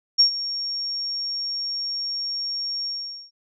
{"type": "tone with ADSR envelope", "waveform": "sine", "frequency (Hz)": 5540, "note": "F8", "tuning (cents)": -15, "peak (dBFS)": -10, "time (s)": [0.18, 3.31], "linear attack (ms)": 21, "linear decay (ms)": 100, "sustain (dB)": -15, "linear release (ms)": 450, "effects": []}